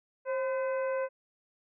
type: harmonic tone with a mistuned harmonic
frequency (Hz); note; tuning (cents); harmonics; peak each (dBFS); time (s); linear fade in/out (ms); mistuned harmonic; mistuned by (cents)
509; C5; -48; 1 / 2 / 3 / 4 / 5; -29 / -39 / -42 / -48 / -50; 0.25-1.09; 50; 1; +71
effects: none